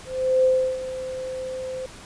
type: tone with ADSR envelope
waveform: sine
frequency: 517 Hz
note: C5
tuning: 21 cents flat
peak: -14 dBFS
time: 0.05-1.86 s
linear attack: 390 ms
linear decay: 340 ms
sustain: -14 dB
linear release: 4 ms
effects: pink hiss -43 dBFS RMS until 2.05 s + resampled to 22050 Hz